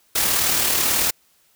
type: noise with amplitude modulation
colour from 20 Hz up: white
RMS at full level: -18 dBFS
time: 0.15-1.11 s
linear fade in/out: 10 ms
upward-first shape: sine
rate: 38.3 Hz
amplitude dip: 35%
effects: white hiss -60 dBFS RMS until 1.55 s

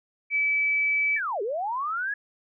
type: tone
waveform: sine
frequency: 2300 Hz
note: D7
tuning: 37 cents flat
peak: -21 dBFS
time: 0.3-1.2 s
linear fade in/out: 50 ms
type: linear two-way sweep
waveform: sine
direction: down then up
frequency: 1864.7 to 382.9 to 1707 Hz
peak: -26 dBFS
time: 1.16-2.14 s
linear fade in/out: 5 ms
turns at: 1.42 s
effects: none

